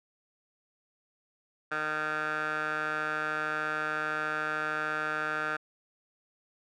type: tone with band-pass filter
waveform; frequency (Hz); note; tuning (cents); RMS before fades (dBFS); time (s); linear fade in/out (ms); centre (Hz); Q
15% pulse; 153.6; D#3; -22; -32; 1.71-5.57; 10; 1400; 3.2
effects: none